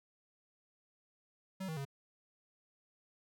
square tone with pitch steps, 190.1 / 159.3 / 138.4 Hz, F#3 / D#3 / C#3, +47 / +41 / -2 cents, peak -39 dBFS, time 1.6-1.852 s, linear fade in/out 10 ms, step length 84 ms, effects none

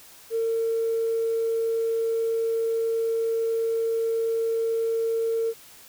triangle tone with tanh clipping, 454.6 Hz, A#4, 43 cents flat, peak -22 dBFS, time 0.3-5.54 s, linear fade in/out 50 ms, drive 4 dB, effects white hiss -49 dBFS RMS until 5.88 s

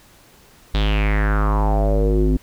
square tone with low-pass filter sweep, 51.91 Hz, G#1, in tune, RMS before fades -17 dBFS, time 0.74-2.37 s, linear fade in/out 5 ms, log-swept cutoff 3800 to 280 Hz, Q 5.1, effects pink hiss -50 dBFS RMS until 2.42 s

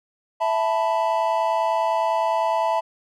triangle chord, E suspended fourth, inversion none, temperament just, 659.3 / 879 / 988.9 Hz, E5 / A5 / B5, 0 / -2 / +2 cents, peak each -21 / -21 / -23 dBFS, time 0.4-2.81 s, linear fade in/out 20 ms, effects none

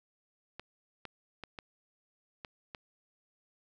clicks, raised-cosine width 0.3 ms, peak -26 dBFS, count 6, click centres 0.596 / 1.053 / 1.437 / 1.588 / 2.448 / 2.748 s, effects none

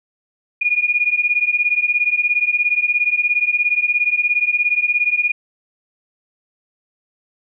sine beating tone pair, 2431 / 2448 Hz, D#7 / D#7, -41 / -29 cents, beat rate 17 Hz, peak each -18 / -17 dBFS, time 0.61-5.32 s, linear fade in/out 10 ms, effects none

